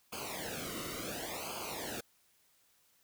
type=noise with flanger; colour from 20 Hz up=pink; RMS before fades=-41 dBFS; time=0.12-2.01 s; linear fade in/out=10 ms; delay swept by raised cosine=0.53 to 1.22 ms; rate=0.7 Hz; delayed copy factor=-1; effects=white hiss -70 dBFS RMS until 3.03 s